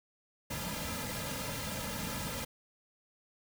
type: noise with comb filter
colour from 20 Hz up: pink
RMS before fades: -38 dBFS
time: 0.5-2.45 s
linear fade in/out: 10 ms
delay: 2.7 ms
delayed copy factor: -0.85
effects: none